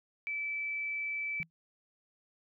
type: tone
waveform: sine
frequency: 2313 Hz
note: D7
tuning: 27 cents flat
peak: -33 dBFS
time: 0.27-1.43 s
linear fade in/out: 0 ms
type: tone with exponential decay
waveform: sine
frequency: 163.9 Hz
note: E3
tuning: 10 cents flat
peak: -37 dBFS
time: 1.4-1.5 s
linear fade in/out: 0 ms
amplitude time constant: 21 ms
effects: none